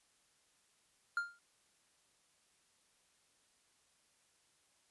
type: tone with exponential decay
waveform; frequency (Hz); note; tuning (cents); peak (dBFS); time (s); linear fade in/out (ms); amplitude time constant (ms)
triangle; 1400; F6; +4; -28; 1.17-1.39; 2; 47
effects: white hiss -73 dBFS RMS until 4.9 s + resampled to 24000 Hz